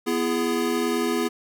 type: chord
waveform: square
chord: E major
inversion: second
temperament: equal with one note detuned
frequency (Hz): 246.9 / 337.3 / 415.3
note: B3 / E4 / G#4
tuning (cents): 0 / +40 / 0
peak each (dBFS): -27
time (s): 0.06-1.29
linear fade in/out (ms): 20
effects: none